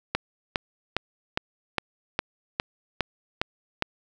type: click train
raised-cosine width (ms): 0.3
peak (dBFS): -7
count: 10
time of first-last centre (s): 0.15-3.823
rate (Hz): 2.45
effects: none